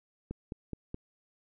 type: click train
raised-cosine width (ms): 3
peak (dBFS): -24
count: 4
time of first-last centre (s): 0.31-0.944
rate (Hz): 4.73
effects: none